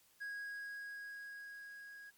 triangle tone with level ramp, 1649 Hz, G#6, 13 cents flat, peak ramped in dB -39 to -49 dBFS, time 0.2-2.11 s, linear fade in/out 20 ms, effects white hiss -69 dBFS RMS until 2.17 s + MP3 96 kbps

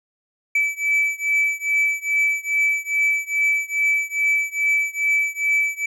triangle beating tone pair, 2305 / 2307.4 Hz, D7 / D7, -33 / -31 cents, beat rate 2.4 Hz, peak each -19 / -20 dBFS, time 0.55-5.86 s, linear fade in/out 5 ms, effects none

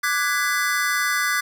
square chord, G# half-diminished seventh, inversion second, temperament equal with one note detuned, 1174.7 / 1480 / 1661.2 / 2002 Hz, D6 / F#6 / G#6 / B6, 0 / 0 / 0 / +23 cents, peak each -27 / -26 / -26 / -26 dBFS, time 0.03-1.41 s, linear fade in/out 10 ms, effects none

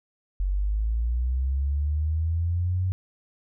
sine linear sweep, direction up, 45.59 to 93.9 Hz, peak -22 dBFS, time 0.4-2.92 s, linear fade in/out 0 ms, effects none

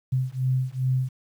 sine beating tone pair, 128.2 / 130.7 Hz, C3 / C3, -35 / -1 cents, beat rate 2.5 Hz, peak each -25 dBFS, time 0.12-1.09 s, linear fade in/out 10 ms, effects 9-bit

